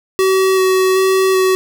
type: tone with vibrato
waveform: square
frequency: 378 Hz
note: F#4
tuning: 37 cents sharp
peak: -11 dBFS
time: 0.19-1.55 s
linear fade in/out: 0 ms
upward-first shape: square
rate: 1.3 Hz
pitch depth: 10 cents each way
effects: none